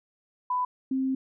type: tone pair in turn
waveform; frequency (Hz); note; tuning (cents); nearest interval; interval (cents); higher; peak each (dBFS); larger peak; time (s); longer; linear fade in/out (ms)
sine; 997 / 264.1; B5 / C4; +16 / +16; octave + major seventh; 2300; first; -24; neither; 0.5-0.65 / 0.91-1.15; second; 5
effects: none